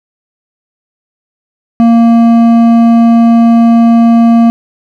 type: tone with hard clipping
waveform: sine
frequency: 231.7 Hz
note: A#3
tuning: 10 cents flat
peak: -4 dBFS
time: 1.8-4.5 s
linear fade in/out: 0 ms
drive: 8 dB
effects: none